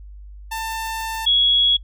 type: tone pair in turn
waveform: sawtooth / sine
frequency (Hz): 893 / 3341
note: A5 / G#7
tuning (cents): +25 / +10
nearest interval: octave + major seventh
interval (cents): 2285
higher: second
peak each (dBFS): -21 / -13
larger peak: second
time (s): 0.51-1.26 / 1.26-1.77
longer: first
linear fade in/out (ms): 10
effects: noise-tail reverb RT60 0.1 s tail -23 dB re dry + added 50 Hz sine -36 dBFS peak until 1.83 s